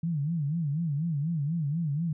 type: tone with vibrato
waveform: sine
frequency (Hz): 155.1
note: D#3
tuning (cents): -5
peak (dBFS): -26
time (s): 0.03-2.13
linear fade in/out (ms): 5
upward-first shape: sine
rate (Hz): 4.1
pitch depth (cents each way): 180
effects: none